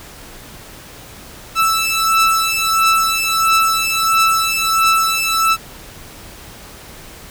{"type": "beating tone pair", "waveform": "sawtooth", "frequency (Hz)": [1318.5, 1320], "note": ["E6", "E6"], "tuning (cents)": [0, 2], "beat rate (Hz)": 1.5, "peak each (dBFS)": -12, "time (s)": [1.55, 5.57], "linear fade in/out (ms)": 50, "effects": ["pink hiss -37 dBFS RMS until 7.3 s"]}